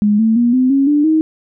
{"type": "tone with pitch steps", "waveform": "sine", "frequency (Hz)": [207.9, 222.8, 238.8, 256, 274.3, 294, 315.1], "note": ["G#3", "A3", "A#3", "C4", "C#4", "D4", "D#4"], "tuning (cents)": [2, 22, 42, -38, -18, 2, 22], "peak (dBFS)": -9, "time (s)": [0.02, 1.21], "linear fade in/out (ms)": 0, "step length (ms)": 170, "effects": []}